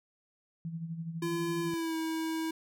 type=tone with tremolo; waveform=sine; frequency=164.81 Hz; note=E3; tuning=in tune; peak=-33 dBFS; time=0.65-1.74 s; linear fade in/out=0 ms; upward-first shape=sine; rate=12 Hz; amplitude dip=60%
type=tone with pitch glide; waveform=square; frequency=340 to 322.2 Hz; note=F4 to E4; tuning=-46 to -39 cents; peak=-32 dBFS; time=1.22-2.51 s; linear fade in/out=5 ms; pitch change=-93 cents; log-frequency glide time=1.63-1.96 s
effects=none